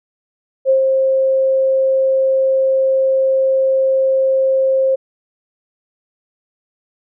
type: tone with ADSR envelope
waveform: sine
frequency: 531 Hz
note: C5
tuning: 25 cents sharp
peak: -8 dBFS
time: 0.65-4.96 s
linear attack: 45 ms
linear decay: 110 ms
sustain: -3 dB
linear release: 16 ms
effects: none